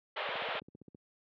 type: band-pass noise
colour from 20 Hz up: pink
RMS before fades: -37 dBFS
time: 0.16-0.6 s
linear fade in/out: 10 ms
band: 450 to 3600 Hz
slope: 48 dB/octave
type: click train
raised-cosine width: 3 ms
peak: -37 dBFS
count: 11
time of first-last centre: 0.29-0.948 s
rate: 15.2 Hz
effects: high-pass 150 Hz 12 dB/octave